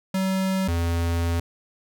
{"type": "tone pair in turn", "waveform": "square", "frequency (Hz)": [190, 84.64], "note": ["F#3", "E2"], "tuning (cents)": [46, 46], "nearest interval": "octave + major second", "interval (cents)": 1400, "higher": "first", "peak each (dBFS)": -22, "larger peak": "neither", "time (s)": [[0.14, 0.68], [0.68, 1.4]], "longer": "second", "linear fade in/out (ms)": 5, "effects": []}